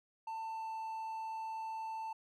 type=tone with pitch glide; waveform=triangle; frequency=893 to 887.9 Hz; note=A5 to A5; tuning=+25 to +15 cents; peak=-37 dBFS; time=0.27-2.13 s; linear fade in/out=5 ms; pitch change=-10 cents; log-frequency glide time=0.43-0.74 s; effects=none